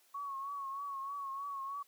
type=tone with vibrato; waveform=sine; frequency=1108.7 Hz; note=C#6; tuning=in tune; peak=-38 dBFS; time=0.14-1.83 s; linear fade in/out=10 ms; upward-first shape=triangle; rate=3.2 Hz; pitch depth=59 cents each way; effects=white hiss -68 dBFS RMS until 1.87 s + high-pass 300 Hz 12 dB/octave